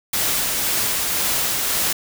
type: noise with tremolo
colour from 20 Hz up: white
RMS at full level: -20 dBFS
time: 0.13-1.93 s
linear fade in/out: 5 ms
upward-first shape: triangle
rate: 1.9 Hz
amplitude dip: 25%
effects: none